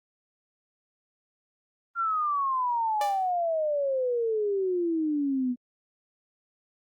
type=exponential sweep; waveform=sine; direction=down; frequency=1394 to 242.4 Hz; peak=-24 dBFS; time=1.95-5.56 s; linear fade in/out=50 ms
type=tone with exponential decay; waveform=sawtooth; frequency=587 Hz; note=D5; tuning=1 cent flat; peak=-24 dBFS; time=3.01-3.32 s; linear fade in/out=2 ms; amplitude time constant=67 ms
effects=Opus 24 kbps